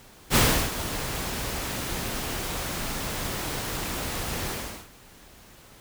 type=noise with ADSR envelope; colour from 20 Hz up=pink; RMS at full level=-18 dBFS; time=0.3-4.89 s; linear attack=56 ms; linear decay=340 ms; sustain=-13 dB; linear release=390 ms; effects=pink hiss -51 dBFS RMS until 5.8 s